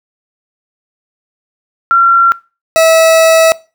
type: tone pair in turn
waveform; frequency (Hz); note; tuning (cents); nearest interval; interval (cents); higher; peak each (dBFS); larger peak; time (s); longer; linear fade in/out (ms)
sine / 40% pulse; 1368 / 649.4; F6 / E5; -36 / -26; octave + minor second; 1290; first; -4; neither; 1.91-2.32 / 2.76-3.52; second; 0
effects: noise-tail reverb RT60 0.3 s tail -21 dB re dry